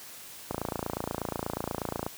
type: click train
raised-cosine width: 1 ms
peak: -16 dBFS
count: 45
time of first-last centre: 0.51-2.065 s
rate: 28.3 Hz
effects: white hiss -46 dBFS RMS until 2.17 s + high-pass 60 Hz 12 dB/octave